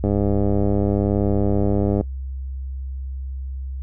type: click train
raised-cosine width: 2 ms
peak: -8 dBFS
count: 200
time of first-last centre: 0.04-2.01 s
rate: 101 Hz
effects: noise-tail reverb RT60 0.1 s tail -21 dB re dry + added 66 Hz sine -26 dBFS peak until 3.82 s